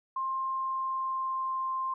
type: tone with pitch glide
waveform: sine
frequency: 1058 to 1050.7 Hz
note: C6 to C6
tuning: +19 to +7 cents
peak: -29 dBFS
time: 0.16-1.94 s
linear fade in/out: 5 ms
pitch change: -12 cents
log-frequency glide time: 0.48-1.6 s
effects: none